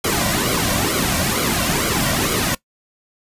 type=noise with flanger; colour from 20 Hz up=pink; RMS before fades=-19 dBFS; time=0.04-2.55 s; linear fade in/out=5 ms; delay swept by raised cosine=1.1 to 2.4 ms; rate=2.2 Hz; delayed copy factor=-0.75; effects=noise-tail reverb RT60 0.1 s tail -20 dB re dry + resampled to 32000 Hz